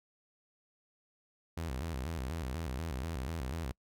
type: tone with vibrato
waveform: sawtooth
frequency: 72.8 Hz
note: D2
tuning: 15 cents flat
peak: -32 dBFS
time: 1.57-3.72 s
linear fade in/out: 5 ms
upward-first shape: square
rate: 4.1 Hz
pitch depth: 220 cents each way
effects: noise-tail reverb RT60 0.1 s tail -25 dB re dry